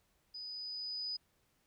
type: tone with level ramp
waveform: sine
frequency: 4978 Hz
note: D#8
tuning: in tune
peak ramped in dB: -43 to -36 dBFS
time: 0.34-1.17 s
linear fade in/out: 10 ms
effects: pink hiss -75 dBFS RMS until 1.66 s